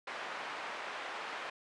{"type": "band-pass noise", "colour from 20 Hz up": "pink", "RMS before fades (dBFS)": -42, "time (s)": [0.07, 1.5], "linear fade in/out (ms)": 5, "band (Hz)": [750, 2300], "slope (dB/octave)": 12, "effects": ["resampled to 22050 Hz"]}